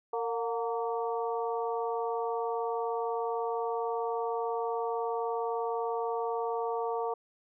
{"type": "harmonic tone with a mistuned harmonic", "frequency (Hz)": 229.9, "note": "A#3", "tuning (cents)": -24, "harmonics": [2, 3, 4, 5], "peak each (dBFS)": [-32, -36, -36, -40], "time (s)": [0.13, 7.14], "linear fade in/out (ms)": 5, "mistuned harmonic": 3, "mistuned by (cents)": 65, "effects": []}